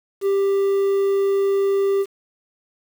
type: tone with quantisation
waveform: triangle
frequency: 394.4 Hz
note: G4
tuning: 11 cents sharp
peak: -14 dBFS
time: 0.21-2.06 s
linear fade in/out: 50 ms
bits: 7
effects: none